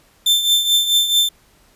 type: tone with tremolo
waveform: 40% pulse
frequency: 3555 Hz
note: A7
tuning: 17 cents sharp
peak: -9 dBFS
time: 0.26-1.29 s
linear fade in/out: 5 ms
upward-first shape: triangle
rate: 4.6 Hz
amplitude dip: 70%
effects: pink hiss -54 dBFS RMS until 1.75 s + resampled to 32000 Hz